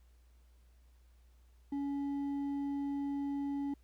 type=tone with hard clipping; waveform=sine; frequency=281.4 Hz; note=C#4; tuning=26 cents sharp; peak=-35 dBFS; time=1.72-3.74 s; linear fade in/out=5 ms; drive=4 dB; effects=added 60 Hz sine -60 dBFS peak until 3.83 s + pink hiss -75 dBFS RMS until 3.83 s

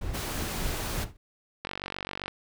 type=noise with tremolo; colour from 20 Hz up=brown; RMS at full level=-31 dBFS; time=0.01-1.17 s; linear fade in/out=5 ms; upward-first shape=sine; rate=3.3 Hz; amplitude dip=95%
type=noise; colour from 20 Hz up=pink; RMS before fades=-34 dBFS; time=0.13-1.05 s; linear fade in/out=20 ms
type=click train; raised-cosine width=0.3 ms; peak=-17 dBFS; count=31; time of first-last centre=1.65-2.28 s; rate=47.6 Hz
effects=none

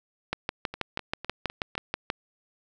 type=two click trains; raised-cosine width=0.3 ms; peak=-11 / -20 dBFS; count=12 / 5; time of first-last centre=0.33-2.101 / 0.74-1.753 s; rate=6.21 / 3.95 Hz; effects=none

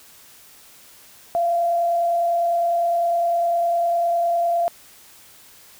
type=tone with frequency modulation; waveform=sine; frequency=686 Hz; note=F5; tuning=31 cents flat; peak=-17 dBFS; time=1.35-4.68 s; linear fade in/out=0 ms; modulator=29.9 Hz; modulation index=0.33; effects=white hiss -48 dBFS RMS until 5.79 s

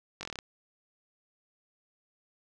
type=slowing click train; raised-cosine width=0.2 ms; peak=-20 dBFS; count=8; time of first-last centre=0.21-0.388 s; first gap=20 ms; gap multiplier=1.08; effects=none

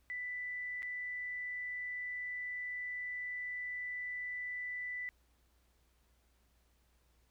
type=tone with dropouts; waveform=sine; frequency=1984 Hz; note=B6; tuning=7 cents sharp; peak=-38 dBFS; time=0.1-5.09 s; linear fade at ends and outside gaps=0 ms; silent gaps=0.822-0.829 s; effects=added 60 Hz sine -70 dBFS peak until 7.3 s + pink hiss -75 dBFS RMS until 7.3 s

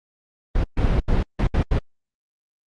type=noise bursts at uneven times; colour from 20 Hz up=brown; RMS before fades=-18 dBFS; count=6; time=0.55-0.64 / 0.77-1 / 1.08-1.23 / 1.39-1.47 / 1.54-1.63 / 1.71-1.79 s; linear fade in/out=5 ms; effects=low-pass 4000 Hz 12 dB/octave + Opus 32 kbps

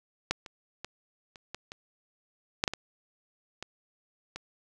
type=clicks; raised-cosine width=0.2 ms; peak=-9 / -26 / -20 / -30 / -20 / -24 / -7 / -9 / -17 / -20 / -21 dBFS; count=11; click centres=0.31 / 0.462 / 0.846 / 1.358 / 1.546 / 1.719 / 2.639 / 2.678 / 2.736 / 3.626 / 4.36 s; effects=none

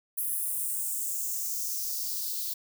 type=noise with high-pass filter sweep; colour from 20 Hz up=violet; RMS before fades=-32 dBFS; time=0.17-2.54 s; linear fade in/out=10 ms; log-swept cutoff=11000 to 4000 Hz; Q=3; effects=none

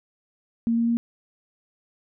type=tone with pitch steps; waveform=sine; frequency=230.9 / 232.4 / 233.9 Hz; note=A#3 / A#3 / A#3; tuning=-16 / -5 / +6 cents; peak=-19 dBFS; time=0.67-0.97 s; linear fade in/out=0 ms; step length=100 ms; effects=none

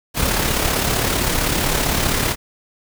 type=noise with amplitude modulation; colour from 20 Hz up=pink; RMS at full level=-17 dBFS; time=0.14-2.36 s; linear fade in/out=50 ms; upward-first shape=sine; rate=35.5 Hz; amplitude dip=45%; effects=none

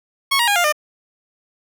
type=tone with pitch steps; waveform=15% pulse; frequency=1100 / 946.6 / 814.6 / 701 / 603.3 Hz; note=C#6 / A#5 / G#5 / F5 / D5; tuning=-14 / +26 / -34 / +6 / +46 cents; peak=-8 dBFS; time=0.31-0.725 s; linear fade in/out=10 ms; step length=83 ms; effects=none

